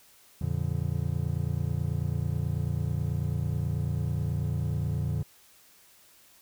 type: tone cluster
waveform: triangle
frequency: 85.3 / 114.5 / 143.6 / 172.8 Hz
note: F2 / A#2 / D3 / F3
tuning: -40 / -31 / -39 / -18 cents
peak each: -30 / -30 / -29 / -34 dBFS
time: 0.41-5.23 s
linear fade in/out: 5 ms
effects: white hiss -58 dBFS RMS until 6.41 s